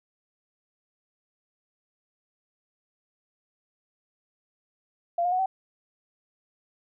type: tone with pitch steps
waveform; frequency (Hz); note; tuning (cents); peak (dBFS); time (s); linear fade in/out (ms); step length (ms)
sine; 689 / 712.9 / 737.6 / 763.2; F5 / F5 / F#5 / G5; -24 / +35 / -6 / -47; -22; 5.18-5.46; 5; 70
effects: none